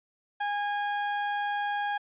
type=tone; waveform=30% pulse; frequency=820 Hz; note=G#5; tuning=22 cents flat; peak=-25 dBFS; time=0.4-1.98 s; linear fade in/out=10 ms; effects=resampled to 8000 Hz